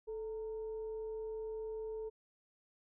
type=tone with frequency modulation; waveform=sine; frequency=437.7 Hz; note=A4; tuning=9 cents flat; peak=-39 dBFS; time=0.07-2.1 s; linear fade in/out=20 ms; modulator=481 Hz; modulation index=0.24; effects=none